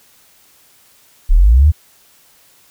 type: linear sweep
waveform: sine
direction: up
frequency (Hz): 31.06 to 81.8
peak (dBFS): -5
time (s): 1.29-1.72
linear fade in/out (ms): 20
effects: white hiss -50 dBFS RMS until 2.7 s